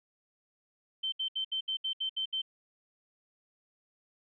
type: tone bursts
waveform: sine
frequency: 3100 Hz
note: G7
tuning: 20 cents flat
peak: -30 dBFS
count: 9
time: 1.03-2.419 s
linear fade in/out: 10 ms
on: 93 ms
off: 69 ms
effects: none